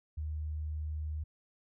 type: tone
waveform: sine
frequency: 76.7 Hz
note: D#2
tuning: 24 cents flat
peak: -34 dBFS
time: 0.17-1.24 s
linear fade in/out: 10 ms
effects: none